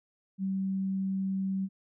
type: tone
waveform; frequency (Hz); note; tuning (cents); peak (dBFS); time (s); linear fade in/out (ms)
sine; 192.1; G3; -35; -28; 0.38-1.69; 50
effects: none